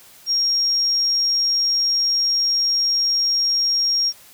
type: tone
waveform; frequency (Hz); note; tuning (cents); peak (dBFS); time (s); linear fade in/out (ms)
sine; 5580; F8; -2; -16; 0.26-4.13; 50
effects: white hiss -47 dBFS RMS until 4.33 s